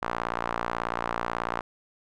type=tone with band-pass filter; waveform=sawtooth; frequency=58.27 Hz; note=A#1; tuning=in tune; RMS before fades=-31 dBFS; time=0.02-1.61 s; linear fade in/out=5 ms; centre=1100 Hz; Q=1.8; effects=none